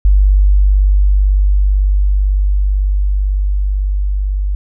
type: tone with level ramp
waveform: sine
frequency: 49 Hz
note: G1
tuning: in tune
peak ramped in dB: -5 to -13 dBFS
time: 0.05-4.55 s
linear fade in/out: 0 ms
effects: none